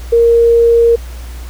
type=tone; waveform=sine; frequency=466.2 Hz; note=A#4; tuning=in tune; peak=-5 dBFS; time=0.12-0.96 s; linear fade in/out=10 ms; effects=added 60 Hz sine -24 dBFS peak until 1.49 s + pink hiss -37 dBFS RMS until 1.49 s